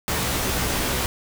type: noise with comb filter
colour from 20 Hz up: pink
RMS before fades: -24 dBFS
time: 0.08-1.06 s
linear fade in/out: 0 ms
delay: 16 ms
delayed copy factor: +0.55
effects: none